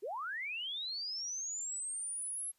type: linear sweep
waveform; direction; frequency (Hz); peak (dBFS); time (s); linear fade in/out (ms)
sine; up; 344 to 11175; -37; 0.02-2.52; 20
effects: white hiss -75 dBFS RMS until 2.58 s + resampled to 32000 Hz